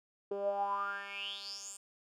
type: tone with band-pass filter sweep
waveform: 10% pulse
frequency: 199.6 Hz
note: G3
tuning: 32 cents sharp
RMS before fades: -38 dBFS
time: 0.31-1.77 s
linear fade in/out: 5 ms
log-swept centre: 430 to 8400 Hz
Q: 9.4
effects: none